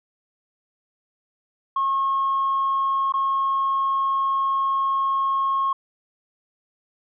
sine tone with dropouts, 1085 Hz, C#6, 37 cents flat, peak -18 dBFS, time 1.76-5.73 s, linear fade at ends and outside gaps 5 ms, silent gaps 3.123-3.138 s, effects tanh soft clip ceiling -15 dBFS

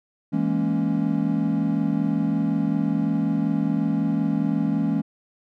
triangle chord, A# half-diminished seventh, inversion second, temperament equal, 164.81 / 207.7 / 233.1 / 277.2 Hz, E3 / G#3 / A#3 / C#4, 0 / 0 / 0 / 0 cents, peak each -24 / -23 / -25 / -23 dBFS, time 0.32-5.02 s, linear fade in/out 20 ms, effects none

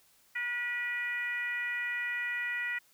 sine tone with frequency modulation, 1940 Hz, B6, 31 cents flat, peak -31 dBFS, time 0.35-2.79 s, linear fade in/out 10 ms, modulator 495 Hz, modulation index 0.83, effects white hiss -65 dBFS RMS until 2.93 s

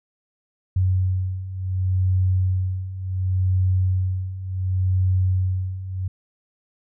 sine beating tone pair, 92.5 / 93.19 Hz, F#2 / F#2, 0 / +13 cents, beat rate 0.69 Hz, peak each -24 / -20 dBFS, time 0.76-6.08 s, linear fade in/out 5 ms, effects none

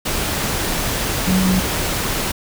sine tone in noise, 186.5 Hz, F#3, 14 cents sharp, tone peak -14 dBFS, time 1.27-1.6 s, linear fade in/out 10 ms, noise pink, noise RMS -21 dBFS, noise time 0.05-2.32 s, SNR +4 dB, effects none

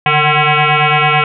sine tone with frequency modulation, 748 Hz, F#5, 19 cents sharp, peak -8 dBFS, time 0.06-1.24 s, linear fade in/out 2 ms, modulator 301 Hz, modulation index 6.8, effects none

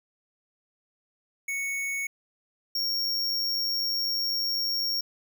square tone pair in turn, 2217 / 5532 Hz, C#7 / F8, 0 / -17 cents, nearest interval octave + major third, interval 1583 cents, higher second, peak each -29 / -26 dBFS, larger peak second, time 1.48-2.07 / 2.75-5.01 s, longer second, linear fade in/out 5 ms, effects none

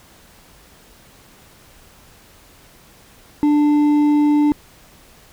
triangle tone with hard clipping, 295.4 Hz, D4, 10 cents sharp, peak -13 dBFS, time 3.43-4.52 s, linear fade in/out 0 ms, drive 8 dB, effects pink hiss -48 dBFS RMS until 5.32 s

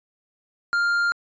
sine tone with tanh clipping, 1400 Hz, F6, 4 cents sharp, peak -20 dBFS, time 0.73-1.12 s, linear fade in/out 0 ms, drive 7 dB, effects resampled to 16000 Hz

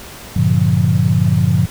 sine chord, G minor seventh, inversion none, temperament equal with one note detuned, 98 / 116.54 / 143.31 / 174.61 Hz, G2 / Bb2 / D3 / F3, 0 / 0 / -42 / 0 cents, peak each -16 dBFS, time 0.36-1.66 s, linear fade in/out 5 ms, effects pink hiss -34 dBFS RMS until 1.7 s

